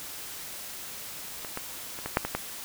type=clicks; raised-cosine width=0.5 ms; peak=-22 / -17 / -25 / -17 / -6 / -14 / -12 dBFS; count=7; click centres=1.448 / 1.574 / 1.989 / 2.06 / 2.171 / 2.25 / 2.35 s; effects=white hiss -40 dBFS RMS until 2.64 s